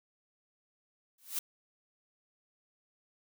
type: noise with exponential growth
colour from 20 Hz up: blue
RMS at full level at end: -30 dBFS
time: 1.18-1.39 s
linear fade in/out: 5 ms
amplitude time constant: 44 ms
effects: none